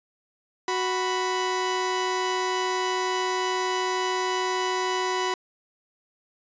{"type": "tone pair together", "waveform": "sawtooth", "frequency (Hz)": [370, 987.8], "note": ["F#4", "B5"], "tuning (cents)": [0, 0], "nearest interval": "octave + perfect fourth", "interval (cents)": 1700, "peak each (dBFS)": -23, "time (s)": [0.68, 5.34], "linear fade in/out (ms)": 2, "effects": ["resampled to 16000 Hz"]}